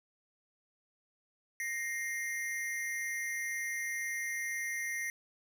square ring-modulated tone, 1985 Hz, B6, 8 cents sharp, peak -32 dBFS, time 1.6-5.1 s, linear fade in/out 0 ms, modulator 121 Hz, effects none

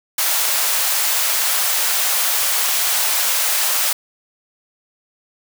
white high-pass noise, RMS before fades -18 dBFS, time 0.18-3.93 s, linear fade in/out 5 ms, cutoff 570 Hz, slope 24 dB/octave, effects none

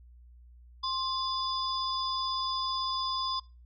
sine tone cluster, 1053 / 3493 / 4942 Hz, C6 / A7 / D#8, +11 / -13 / -13 cents, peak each -32 / -36 / -34 dBFS, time 0.83-3.4 s, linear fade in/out 10 ms, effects noise-tail reverb RT60 0.3 s tail -23 dB re dry + added 60 Hz sine -51 dBFS peak until 3.65 s

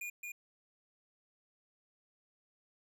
square tone with echo, 2431 Hz, D#7, 41 cents flat, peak -40 dBFS, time 0.01-0.1 s, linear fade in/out 5 ms, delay 220 ms, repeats 1, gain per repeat -2 dB, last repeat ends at 0.32 s, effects none

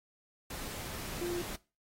sine tone in noise, 349.2 Hz, F4, in tune, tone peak -33 dBFS, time 1.21-1.42 s, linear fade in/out 5 ms, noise pink, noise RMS -42 dBFS, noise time 0.5-1.56 s, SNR +6 dB, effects noise-tail reverb RT60 0.3 s tail -20 dB re dry + AAC 48 kbps

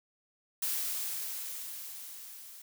blue noise with level ramp, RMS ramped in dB -32 to -50 dBFS, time 0.62-2.62 s, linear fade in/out 5 ms, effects none

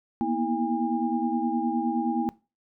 sine tone cluster, 234.9 / 244.5 / 323.8 / 810 Hz, A#3 / B3 / E4 / G#5, +13 / -17 / -31 / -43 cents, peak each -29 dBFS, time 0.21-2.29 s, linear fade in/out 0 ms, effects noise-tail reverb RT60 0.3 s tail -21 dB re dry

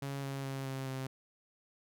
sawtooth tone with pitch steps, 138.59 / 137 / 135.42 / 133.87 / 132.33 Hz, C#3 / C#3 / C#3 / C3 / C3, 0 / -20 / -40 / +40 / +20 cents, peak -33 dBFS, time 0.02-1.07 s, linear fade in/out 5 ms, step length 210 ms, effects none

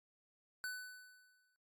square tone with exponential decay, 1500 Hz, F#6, 23 cents sharp, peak -39 dBFS, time 0.64-1.56 s, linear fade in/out 0 ms, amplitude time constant 200 ms, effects noise-tail reverb RT60 0.1 s tail -17 dB re dry + AAC 64 kbps

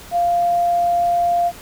sine tone, 696 Hz, F5, 6 cents flat, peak -14 dBFS, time 0.11-1.52 s, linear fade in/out 50 ms, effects pink hiss -39 dBFS RMS until 1.61 s

